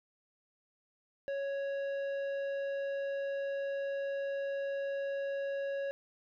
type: tone with tanh clipping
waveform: sine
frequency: 554.4 Hz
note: C#5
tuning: in tune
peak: -35 dBFS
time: 1.28-5.91 s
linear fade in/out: 0 ms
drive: 10 dB
effects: none